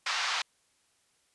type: band-pass noise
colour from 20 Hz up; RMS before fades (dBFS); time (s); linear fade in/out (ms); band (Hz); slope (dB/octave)
pink; -31; 0.06-0.42; 5; 930 to 5600; 24
effects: white hiss -70 dBFS RMS until 1.34 s + resampled to 24000 Hz